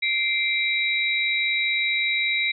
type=tone cluster; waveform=sine; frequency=2095 / 2340 / 3834 Hz; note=C7 / D7 / A#7; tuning=+2 / -7 / +48 cents; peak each=-25 / -24 / -26 dBFS; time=0.02-2.52 s; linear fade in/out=10 ms; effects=none